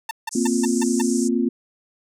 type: tone bursts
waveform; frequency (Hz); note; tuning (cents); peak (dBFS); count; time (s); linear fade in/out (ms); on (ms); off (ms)
sawtooth; 898; A5; +35; -20; 6; 0.09-1.016; 5; 21; 160
type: band-pass noise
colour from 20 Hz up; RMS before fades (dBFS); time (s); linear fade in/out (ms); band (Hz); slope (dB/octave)
white; -32; 0.31-1.29; 20; 5600 to 9000; 48
type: chord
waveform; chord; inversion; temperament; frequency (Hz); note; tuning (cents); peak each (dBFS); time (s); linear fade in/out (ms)
sine; Bb suspended second; none; equal; 233.1 / 261.6 / 349.2; Bb3 / C4 / F4; 0 / 0 / 0; -21 / -22 / -24; 0.35-1.49; 5
effects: none